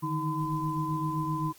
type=tone cluster; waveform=sine; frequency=150.5 / 158.2 / 316.8 / 1016 Hz; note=D3 / D#3 / D#4 / B5; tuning=+43 / +29 / +31 / +49 cents; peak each=-32 / -36 / -34 / -32 dBFS; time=0.02-1.53 s; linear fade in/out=20 ms; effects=white hiss -56 dBFS RMS until 1.58 s + Opus 24 kbps